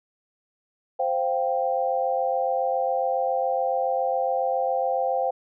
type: chord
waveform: sine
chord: C suspended fourth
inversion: none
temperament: just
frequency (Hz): 523.3 / 697.7 / 784.9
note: C5 / F5 / G5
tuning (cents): 0 / -2 / +2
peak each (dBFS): -25 / -27 / -26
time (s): 0.99-5.31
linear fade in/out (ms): 10
effects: none